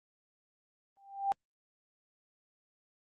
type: tone with exponential growth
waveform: sine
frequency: 791 Hz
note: G5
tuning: 15 cents sharp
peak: -24 dBFS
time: 0.97-1.32 s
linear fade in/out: 0 ms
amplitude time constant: 75 ms
effects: Opus 32 kbps